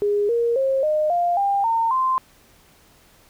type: tone with pitch steps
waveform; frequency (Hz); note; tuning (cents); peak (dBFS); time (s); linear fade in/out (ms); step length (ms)
sine; 410.8 / 469.2 / 535.8 / 612 / 698.9 / 798.2 / 911.6 / 1041.1; G#4 / A#4 / C5 / D#5 / F5 / G5 / A#5 / C6; -19 / +11 / +41 / -29 / +1 / +31 / -39 / -9; -17; 0.02-2.18; 0; 270
effects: pink hiss -54 dBFS RMS until 3.29 s